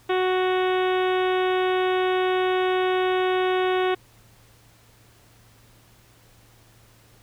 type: harmonic tone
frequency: 370 Hz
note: F#4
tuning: in tune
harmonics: 1 / 2 / 3 / 4 / 5 / 6 / 7 / 8 / 9 / 10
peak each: -21 / -27 / -31 / -33 / -35 / -37 / -38 / -39 / -40 / -41 dBFS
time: 0.09-3.95 s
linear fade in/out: 10 ms
effects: added 114 Hz sine -56 dBFS peak until 7.22 s + pink hiss -56 dBFS RMS until 7.22 s